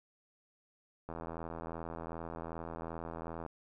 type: click train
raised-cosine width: 1 ms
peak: -28 dBFS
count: 197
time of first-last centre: 1.09-3.463 s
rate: 82.6 Hz
effects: none